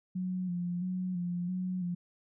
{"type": "tone with vibrato", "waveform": "sine", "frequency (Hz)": 179.7, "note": "F3", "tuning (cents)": 50, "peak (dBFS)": -31, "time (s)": [0.15, 1.95], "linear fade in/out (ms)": 10, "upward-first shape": "square", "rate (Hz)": 1.5, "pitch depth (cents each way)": 38, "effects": []}